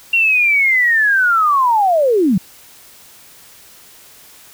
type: linear sweep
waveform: sine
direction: down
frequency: 2763 to 164.81 Hz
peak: -10 dBFS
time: 0.13-2.38 s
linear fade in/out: 5 ms
effects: white hiss -43 dBFS RMS until 4.53 s